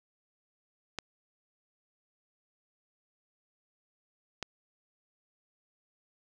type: clicks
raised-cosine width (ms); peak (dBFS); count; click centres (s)
0.2; -17; 2; 0.987 / 4.427
effects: 8-bit